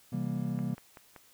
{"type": "chord", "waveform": "triangle", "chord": "C dominant seventh", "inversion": "none", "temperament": "just", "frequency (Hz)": [130.81, 163.52, 196.22, 235.5], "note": ["C3", "E3", "G3", "Bb3"], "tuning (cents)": [0, -14, 2, 18], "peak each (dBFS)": -34, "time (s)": [0.12, 0.75], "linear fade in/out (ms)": 10}
{"type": "click train", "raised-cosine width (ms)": 0.5, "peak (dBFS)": -32, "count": 4, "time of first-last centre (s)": [0.59, 1.163], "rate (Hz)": 5.24}
{"effects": ["white hiss -61 dBFS RMS until 1.33 s"]}